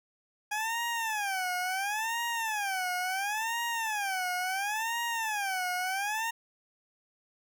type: tone with vibrato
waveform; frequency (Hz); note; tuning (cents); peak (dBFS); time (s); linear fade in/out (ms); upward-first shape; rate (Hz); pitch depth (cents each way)
20% pulse; 825; G#5; -12; -25; 0.51-6.31; 10; sine; 0.72; 230
effects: none